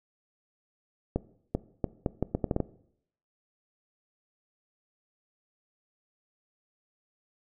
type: accelerating click train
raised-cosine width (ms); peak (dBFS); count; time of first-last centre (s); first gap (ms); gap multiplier
2; -13; 10; 1.16-2.603; 390; 0.75
effects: noise-tail reverb RT60 0.7 s tail -19 dB re dry